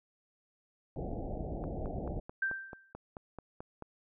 pink low-pass noise, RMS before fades -38 dBFS, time 0.96-2.2 s, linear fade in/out 2 ms, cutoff 790 Hz, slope 96 dB/octave
click train, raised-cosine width 1 ms, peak -29 dBFS, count 11, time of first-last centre 1.64-3.823 s, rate 4.58 Hz
sine tone with exponential decay, 1568 Hz, G6, in tune, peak -27 dBFS, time 2.42-2.93 s, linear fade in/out 5 ms, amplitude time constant 110 ms
effects none

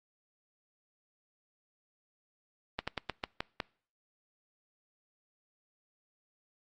slowing click train, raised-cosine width 0.3 ms, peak -16 dBFS, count 7, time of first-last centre 2.79-3.602 s, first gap 86 ms, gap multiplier 1.18, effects noise-tail reverb RT60 0.5 s tail -25 dB re dry + Opus 32 kbps

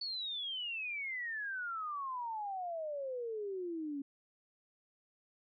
sine exponential sweep, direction down, 4500 to 273.9 Hz, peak -37 dBFS, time 0.01-4.02 s, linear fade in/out 5 ms, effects none

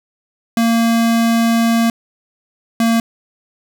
square tone pair in turn, 230 / 228.9 Hz, A#3 / A#3, -23 / -31 cents, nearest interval unison, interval 8 cents, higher first, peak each -12 dBFS, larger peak neither, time 0.57-1.9 / 2.8-3 s, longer first, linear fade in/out 2 ms, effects none

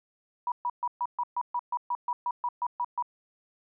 sine tone bursts, 971 Hz, B5, 30 cents flat, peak -26 dBFS, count 15, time 0.47-3.025 s, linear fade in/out 2 ms, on 49 ms, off 130 ms, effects none

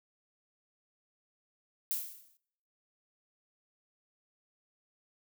violet noise with exponential decay, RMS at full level -31 dBFS, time 1.91-2.37 s, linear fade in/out 0 ms, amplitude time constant 99 ms, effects noise-tail reverb RT60 0.8 s tail -26 dB re dry

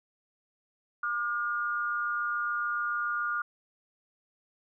sine tone pair together, 1200 / 1427 Hz, D6 / F6, +37 / +37 cents, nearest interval minor third, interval 300 cents, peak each -32 / -30 dBFS, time 1.03-3.42 s, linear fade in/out 5 ms, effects none

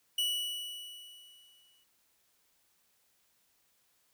45% pulse tone with exponential decay, 2943 Hz, F#7, 10 cents flat, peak -27 dBFS, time 0.18-1.84 s, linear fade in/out 5 ms, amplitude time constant 360 ms, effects white hiss -72 dBFS RMS until 4.13 s

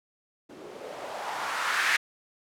violet noise with low-pass filter sweep, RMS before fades -31 dBFS, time 0.49-1.97 s, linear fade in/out 10 ms, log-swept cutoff 320 to 1900 Hz, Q 2.5, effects none

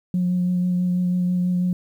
sine tone with vibrato, 179.6 Hz, F3, 49 cents sharp, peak -17 dBFS, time 0.14-1.73 s, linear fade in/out 2 ms, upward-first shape sine, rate 6.1 Hz, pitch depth 13 cents each way, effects tanh soft clip ceiling -14 dBFS + 9-bit

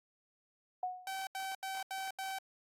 sine tone with exponential decay, 733 Hz, F#5, 16 cents flat, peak -31 dBFS, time 0.83-1.21 s, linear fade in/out 2 ms, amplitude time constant 81 ms
sawtooth tone bursts, 769 Hz, G5, 33 cents flat, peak -34 dBFS, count 5, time 1.07-2.386 s, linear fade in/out 2 ms, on 200 ms, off 79 ms
effects AAC 48 kbps

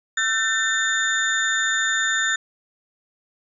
sine tone cluster, 1341 / 1542 / 1793 / 3620 / 6980 Hz, E6 / G6 / A6 / A7 / A8, +29 / -29 / +32 / +48 / -15 cents, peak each -31 / -25 / -22 / -27 / -28 dBFS, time 0.17-2.36 s, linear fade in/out 5 ms, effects none

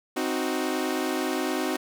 sawtooth chord, C diminished, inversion none, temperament equal, 261.6 / 311.1 / 370 Hz, C4 / Eb4 / Gb4, 0 / 0 / 0 cents, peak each -26 dBFS, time 0.16-1.77 s, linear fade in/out 10 ms, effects none

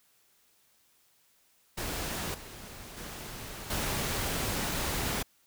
pink noise with level steps, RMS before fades -35 / -46 / -42 / -32 dBFS, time 1.77-5.23 s, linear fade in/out 10 ms, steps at 2.34 / 2.97 / 3.7 s, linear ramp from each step 5 ms, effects white hiss -67 dBFS RMS until 5.46 s

